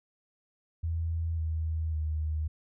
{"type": "tone with pitch steps", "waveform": "sine", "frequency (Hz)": [82.41, 79.93, 77.52], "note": ["E2", "D#2", "D#2"], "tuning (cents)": [0, 47, -6], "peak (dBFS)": -28, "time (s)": [0.83, 2.48], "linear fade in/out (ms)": 10, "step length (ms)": 550, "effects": []}